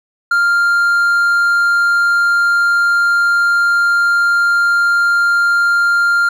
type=tone; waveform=triangle; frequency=1396.9 Hz; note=F6; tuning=in tune; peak=-8 dBFS; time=0.31-6.29 s; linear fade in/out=5 ms; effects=none